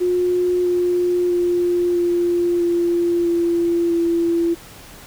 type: tone with pitch steps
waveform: sine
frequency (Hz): 358.7 / 355.2 / 351.7 / 348.3 / 344.9 / 341.5 / 338.2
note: F4 / F4 / F4 / F4 / F4 / F4 / E4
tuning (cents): +46 / +29 / +12 / -5 / -22 / -39 / +44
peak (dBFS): -15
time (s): 0-4.55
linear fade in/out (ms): 20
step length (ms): 650
effects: pink hiss -41 dBFS RMS until 5.06 s